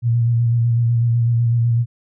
sine tone with vibrato, 117.6 Hz, A#2, 16 cents sharp, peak -13 dBFS, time 0.02-1.86 s, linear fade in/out 50 ms, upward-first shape square, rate 8 Hz, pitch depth 23 cents each way, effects none

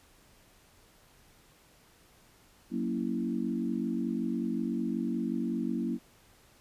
sine chord, F# dominant seventh, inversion none, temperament equal with one note detuned, 185 / 233.1 / 278.5 / 329.6 Hz, F#3 / A#3 / C#4 / E4, 0 / 0 / +8 / 0 cents, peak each -36 / -32 / -36 / -36 dBFS, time 2.7-5.99 s, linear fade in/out 50 ms, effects pink hiss -61 dBFS RMS until 6.6 s + resampled to 32000 Hz

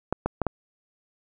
clicks, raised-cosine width 1 ms, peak -10 dBFS, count 4, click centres 0.126 / 0.26 / 0.417 / 0.467 s, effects none

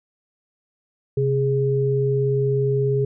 sine tone pair together, 132.28 / 413.7 Hz, C3 / G#4, +19 / -7 cents, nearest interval octave + minor sixth, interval 1974 cents, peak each -20 dBFS, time 1.17-3.05 s, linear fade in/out 5 ms, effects none

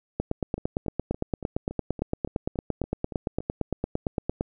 two click trains, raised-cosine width 2 ms, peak -22 / -12 dBFS, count 11 / 38, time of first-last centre 0.58-3.405 / 0.2-4.409 s, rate 3.54 / 8.79 Hz, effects none

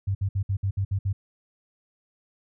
sine tone bursts, 98 Hz, G2, in tune, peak -22 dBFS, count 8, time 0.07-1.13 s, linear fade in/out 10 ms, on 80 ms, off 60 ms, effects none

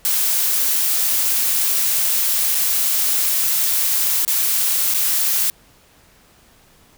blue noise with dropouts, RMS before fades -18 dBFS, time 0.05-5.5 s, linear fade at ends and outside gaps 0 ms, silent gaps 2.547-2.551 / 4.25-4.278 / 4.939-4.945 s, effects pink hiss -52 dBFS RMS until 6.97 s

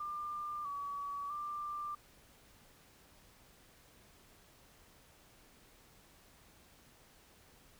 sine tone with pitch steps, 1195 / 1137 / 1186 Hz, D6 / C#6 / D6, +30 / +44 / +17 cents, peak -38 dBFS, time 0-1.95 s, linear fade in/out 5 ms, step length 650 ms, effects pink hiss -63 dBFS RMS until 7.79 s

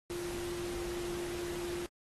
sine tone in noise, 349.2 Hz, F4, in tune, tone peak -37 dBFS, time 0.1-1.86 s, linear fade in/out 0 ms, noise pink, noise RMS -44 dBFS, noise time 0.1-1.86 s, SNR +4 dB, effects AAC 32 kbps

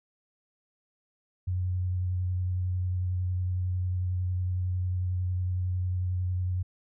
sine tone with vibrato, 91 Hz, F#2, 28 cents flat, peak -26 dBFS, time 1.47-6.63 s, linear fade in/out 10 ms, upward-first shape sine, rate 11 Hz, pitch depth 16 cents each way, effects none

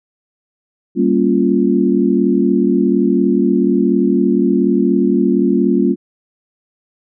sine chord, G half-diminished seventh, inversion none, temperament equal, 196 / 233.1 / 277.2 / 349.2 Hz, G3 / Bb3 / Db4 / F4, 0 / 0 / 0 / 0 cents, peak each -16 dBFS, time 0.95-5.96 s, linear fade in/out 50 ms, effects none

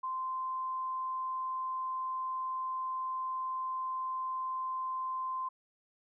sine tone, 1039 Hz, C6, 12 cents flat, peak -33 dBFS, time 0.03-5.49 s, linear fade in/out 10 ms, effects none

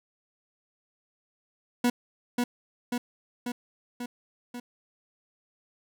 40% pulse tone with echo, 243.3 Hz, B3, 26 cents flat, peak -20 dBFS, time 1.84-1.9 s, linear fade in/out 5 ms, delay 540 ms, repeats 5, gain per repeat -3 dB, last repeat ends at 4.6 s, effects none

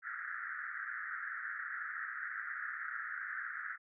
white band-pass noise, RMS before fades -42 dBFS, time 0.02-3.78 s, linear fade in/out 50 ms, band 1300 to 1900 Hz, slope 96 dB/octave, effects none

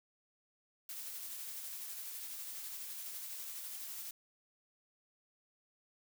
blue noise with tremolo, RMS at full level -44 dBFS, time 0.89-4.11 s, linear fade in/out 2 ms, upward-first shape sine, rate 12 Hz, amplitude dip 25%, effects none

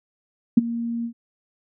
sine tone with ADSR envelope, 233.4 Hz, A#3, 2 cents sharp, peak -6 dBFS, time 0.57-1.13 s, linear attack 7 ms, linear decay 21 ms, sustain -18 dB, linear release 84 ms, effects none

